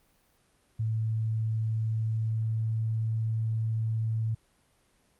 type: tone with pitch glide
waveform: sine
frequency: 110.8 to 111.51 Hz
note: A2 to A2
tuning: +13 to +24 cents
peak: -26 dBFS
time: 0.79-4.35 s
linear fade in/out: 10 ms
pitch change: +11 cents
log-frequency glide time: 1.76-3.18 s
effects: pink hiss -67 dBFS RMS until 5.19 s + Opus 32 kbps